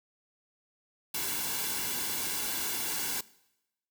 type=noise with comb filter; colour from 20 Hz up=white; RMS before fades=-33 dBFS; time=1.14-3.21 s; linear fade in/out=5 ms; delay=1.6 ms; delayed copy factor=-0.6; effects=noise-tail reverb RT60 0.9 s tail -21 dB re dry